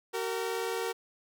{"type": "tone pair together", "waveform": "sawtooth", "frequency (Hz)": [380, 460.5], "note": ["F#4", "A#4"], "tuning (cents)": [46, -21], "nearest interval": "minor third", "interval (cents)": 333, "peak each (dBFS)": [-31, -29], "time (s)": [0.13, 0.93], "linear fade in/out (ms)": 20, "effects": []}